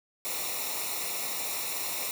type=noise with comb filter; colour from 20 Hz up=white; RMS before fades=-33 dBFS; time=0.25-2.11 s; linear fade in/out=0 ms; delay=0.63 ms; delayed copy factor=-0.75; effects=none